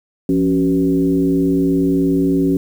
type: tone with frequency modulation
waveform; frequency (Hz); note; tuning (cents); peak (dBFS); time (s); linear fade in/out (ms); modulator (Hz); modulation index
sine; 277.2; C#4; 0; -12; 0.29-2.57; 2; 103; 0.97
effects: 7-bit